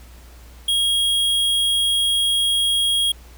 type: tone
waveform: square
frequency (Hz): 3280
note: G#7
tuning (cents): -22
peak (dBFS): -17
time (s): 0.68-3.12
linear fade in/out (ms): 5
effects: added 60 Hz sine -41 dBFS peak until 3.37 s + pink hiss -49 dBFS RMS until 3.37 s